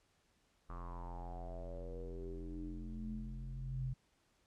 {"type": "tone with low-pass filter sweep", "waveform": "square", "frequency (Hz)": 43.46, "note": "F1", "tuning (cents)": -8, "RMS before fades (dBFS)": -44, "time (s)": [0.69, 3.94], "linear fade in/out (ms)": 10, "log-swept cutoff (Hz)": [1200, 120], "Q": 7.5, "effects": ["pink hiss -75 dBFS RMS until 4.46 s", "low-pass 9000 Hz 12 dB/octave"]}